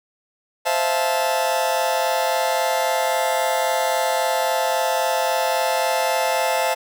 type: chord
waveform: 40% pulse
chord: F major seventh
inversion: second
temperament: just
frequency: 523.8 / 654.8 / 698.5 / 873.1 Hz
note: C5 / E5 / F5 / A5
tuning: +2 / -12 / 0 / -14 cents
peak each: -24 / -23 / -25 / -22 dBFS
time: 0.65-6.75 s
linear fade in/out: 20 ms
effects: none